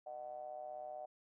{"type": "ring-modulated tone", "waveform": "triangle", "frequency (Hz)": 67.9, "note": "C#2", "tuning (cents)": -35, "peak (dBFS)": -39, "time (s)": [0.06, 1.06], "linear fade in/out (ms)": 10, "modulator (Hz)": 678, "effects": []}